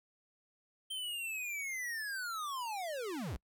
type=linear sweep; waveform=square; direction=down; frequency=3141 to 39.54 Hz; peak=-38 dBFS; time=0.9-3.37 s; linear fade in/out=10 ms; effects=noise-tail reverb RT60 0.1 s tail -26 dB re dry